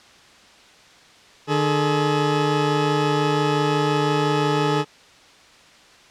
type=tone pair together; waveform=20% pulse; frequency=150.37 / 425.3 Hz; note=D3 / G#4; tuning=+41 / +41 cents; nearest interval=octave + tritone; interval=1800 cents; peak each=-16 dBFS; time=1.47-4.85 s; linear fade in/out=50 ms; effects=white hiss -49 dBFS RMS until 6.1 s + low-pass 5000 Hz 12 dB/octave